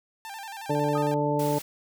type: tone with vibrato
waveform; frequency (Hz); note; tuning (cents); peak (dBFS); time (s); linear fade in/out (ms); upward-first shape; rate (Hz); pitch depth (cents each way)
sawtooth; 841; G#5; +22; -33; 0.25-1.14; 0; square; 11; 100
type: harmonic tone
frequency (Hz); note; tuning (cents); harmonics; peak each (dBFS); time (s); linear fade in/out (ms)
146.83; D3; 0; 1 / 2 / 3 / 4 / 6; -29 / -29 / -29 / -29 / -29; 0.69-1.59; 10
type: tone with exponential decay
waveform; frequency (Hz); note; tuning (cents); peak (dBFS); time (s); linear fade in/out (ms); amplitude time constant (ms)
sine; 1244.5; D#6; 0; -29; 0.95-1.25; 5; 65
type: noise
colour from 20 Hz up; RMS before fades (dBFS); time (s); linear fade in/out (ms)
white; -39; 1.39-1.62; 5
effects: none